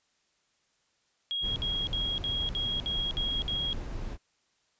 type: tone bursts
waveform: sine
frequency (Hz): 3289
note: G#7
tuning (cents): -18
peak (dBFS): -29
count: 8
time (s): 1.31-3.73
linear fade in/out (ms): 0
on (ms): 250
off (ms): 60
type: noise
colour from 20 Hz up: brown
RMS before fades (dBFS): -36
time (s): 1.41-4.18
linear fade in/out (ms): 50
effects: white hiss -72 dBFS RMS until 4.79 s + resampled to 16000 Hz